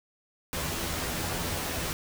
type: noise with comb filter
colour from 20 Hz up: pink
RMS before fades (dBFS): -32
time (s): 0.53-1.93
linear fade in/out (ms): 0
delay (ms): 12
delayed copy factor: +0.7
effects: none